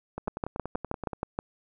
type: two click trains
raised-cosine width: 1 ms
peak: -20 / -15 dBFS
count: 11 / 8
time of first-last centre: 0.18-1.132 / 0.28-1.389 s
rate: 10.5 / 6.31 Hz
effects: none